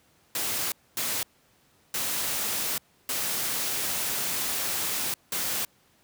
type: noise bursts at uneven times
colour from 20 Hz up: white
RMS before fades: -29 dBFS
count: 5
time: 0.35-0.72 / 0.97-1.23 / 1.94-2.78 / 3.09-5.14 / 5.32-5.65 s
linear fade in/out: 2 ms
effects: pink hiss -63 dBFS RMS until 6.03 s + high-pass 80 Hz 12 dB/octave